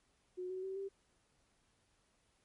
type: tone with pitch steps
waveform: sine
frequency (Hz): 364.4 / 373.3 / 382.5 / 391.9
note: F#4 / F#4 / G4 / G4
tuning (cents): -26 / +15 / -42 / 0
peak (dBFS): -39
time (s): 0.37-0.89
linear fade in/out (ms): 20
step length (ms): 130
effects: pink hiss -75 dBFS RMS until 2.44 s + MP3 48 kbps